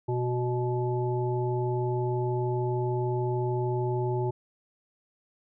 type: harmonic tone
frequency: 123.3 Hz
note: B2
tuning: 2 cents flat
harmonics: 1 / 3 / 5 / 7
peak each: -28 / -29 / -40 / -35 dBFS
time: 0.08-4.31 s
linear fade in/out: 10 ms
effects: none